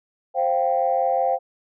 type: chord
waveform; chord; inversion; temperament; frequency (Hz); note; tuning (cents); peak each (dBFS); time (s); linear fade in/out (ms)
sine; C suspended fourth; none; equal with one note detuned; 526.6 / 698.5 / 784; C5 / F5 / G5; +11 / 0 / 0; -22; 0.34-1.39; 50
effects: tanh soft clip ceiling -9 dBFS

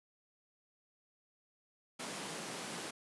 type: high-pass noise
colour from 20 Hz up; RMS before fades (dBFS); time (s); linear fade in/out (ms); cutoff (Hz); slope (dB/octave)
pink; -43; 1.99-2.91; 10; 170; 24
effects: resampled to 24000 Hz

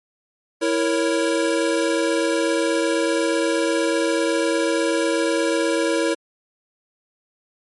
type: chord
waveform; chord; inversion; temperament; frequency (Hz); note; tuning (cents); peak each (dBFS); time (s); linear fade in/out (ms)
square; A# diminished; second; equal; 329.6 / 466.2 / 554.4; E4 / A#4 / C#5; 0 / 0 / 0; -22 / -24 / -24; 0.61-6.15; 20
effects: MP3 48 kbps

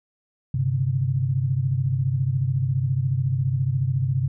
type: tone cluster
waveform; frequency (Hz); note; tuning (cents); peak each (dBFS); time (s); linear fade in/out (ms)
sine; 98.3 / 131.2 / 145.5; G2 / C3 / D3; +5 / +5 / -16; -27 / -21 / -29; 0.54-4.28; 5
effects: none

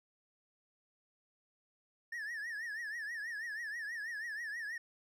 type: tone with vibrato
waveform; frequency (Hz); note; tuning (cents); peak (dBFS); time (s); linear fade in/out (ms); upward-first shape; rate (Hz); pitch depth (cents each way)
triangle; 1787; A6; +26; -37; 2.12-4.78; 5; triangle; 6.2; 150
effects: none

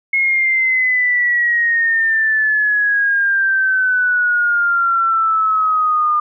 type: exponential sweep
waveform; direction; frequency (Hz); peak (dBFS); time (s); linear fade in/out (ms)
sine; down; 2171 to 1208; -12; 0.13-6.2; 5
effects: none

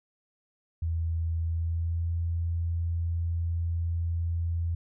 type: tone with pitch glide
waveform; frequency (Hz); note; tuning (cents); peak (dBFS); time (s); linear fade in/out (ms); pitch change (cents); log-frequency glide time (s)
sine; 82.41 to 84.29; E2 to E2; 0 to +39; -26; 0.82-4.75; 5; +39; 1.43-2.1
effects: none

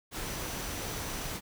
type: tone in noise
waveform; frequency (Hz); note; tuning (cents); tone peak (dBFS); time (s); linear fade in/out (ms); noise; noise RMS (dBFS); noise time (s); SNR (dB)
sine; 5920; F#8; 0; -48; 0.23-1.34; 50; pink; -37; 0.11-1.41; -14
effects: none

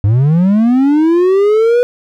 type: linear sweep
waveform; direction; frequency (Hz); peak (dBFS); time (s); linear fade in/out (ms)
triangle; up; 96.2 to 493.9; -5; 0.04-1.83; 0
effects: none

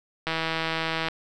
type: click train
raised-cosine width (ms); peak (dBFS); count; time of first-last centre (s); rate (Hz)
0.3; -11; 133; 0.27-1.085; 162
effects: none

